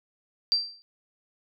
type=tone with exponential decay; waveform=sine; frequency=4699 Hz; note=D8; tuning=in tune; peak=-17 dBFS; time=0.52-0.82 s; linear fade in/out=0 ms; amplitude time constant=65 ms; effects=none